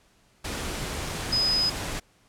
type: tone in noise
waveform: sine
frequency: 5030 Hz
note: D#8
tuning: 18 cents sharp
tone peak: -21 dBFS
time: 1.32-1.7 s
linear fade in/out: 10 ms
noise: pink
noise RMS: -32 dBFS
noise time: 0.44-2 s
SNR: +8 dB
effects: pink hiss -62 dBFS RMS until 2.28 s + low-pass 10000 Hz 12 dB/octave